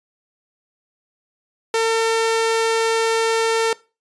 sawtooth tone, 451.9 Hz, A4, 46 cents sharp, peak -12 dBFS, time 1.74-3.73 s, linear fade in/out 2 ms, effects noise-tail reverb RT60 0.3 s tail -21 dB re dry + resampled to 22050 Hz

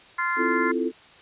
harmonic tone, 347.1 Hz, F4, 11 cents flat, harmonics 3 / 4 / 5 / 6, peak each -27 / -28 / -29 / -30 dBFS, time 0.18-0.72 s, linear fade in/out 10 ms
sine chord, F major seventh, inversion second, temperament equal, 261.6 / 329.6 / 349.2 / 440 Hz, C4 / E4 / F4 / A4, 0 / 0 / 0 / 0 cents, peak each -28 dBFS, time 0.36-0.92 s, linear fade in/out 50 ms
effects white hiss -50 dBFS RMS until 1.21 s + resampled to 8000 Hz

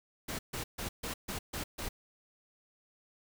pink noise bursts, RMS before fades -38 dBFS, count 7, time 0.28-1.89 s, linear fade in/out 10 ms, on 110 ms, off 140 ms, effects none

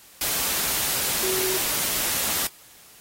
sine tone in noise, 375.1 Hz, F#4, 24 cents sharp, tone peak -27 dBFS, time 1.23-1.57 s, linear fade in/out 2 ms, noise white, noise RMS -25 dBFS, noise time 0.21-2.47 s, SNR -5 dB, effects white hiss -50 dBFS RMS until 3 s + AAC 48 kbps

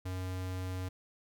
square tone, 92.4 Hz, F#2, 2 cents flat, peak -36 dBFS, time 0.05-0.89 s, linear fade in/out 10 ms, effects none

